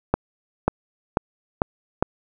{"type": "accelerating click train", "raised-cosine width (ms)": 1, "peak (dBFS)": -3, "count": 5, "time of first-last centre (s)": [0.14, 2.026], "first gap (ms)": 540, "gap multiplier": 0.91, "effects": []}